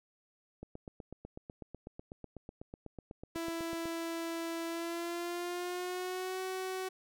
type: click train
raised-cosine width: 2 ms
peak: -31 dBFS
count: 27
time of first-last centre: 0.63-3.856 s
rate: 8.06 Hz
type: tone with pitch glide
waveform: sawtooth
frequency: 332.2 to 375 Hz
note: E4 to F#4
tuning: +13 to +23 cents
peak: -32 dBFS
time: 3.35-6.89 s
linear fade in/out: 10 ms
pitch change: +210 cents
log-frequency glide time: 4.66-6.4 s
effects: none